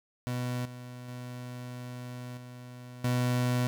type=tone with level steps; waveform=30% pulse; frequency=124 Hz; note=B2; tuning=7 cents sharp; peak=-28 / -39 / -36 / -41 / -23 dBFS; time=0.27-3.67 s; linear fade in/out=0 ms; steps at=0.65 / 1.08 / 2.37 / 3.04 s; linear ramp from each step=5 ms; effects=none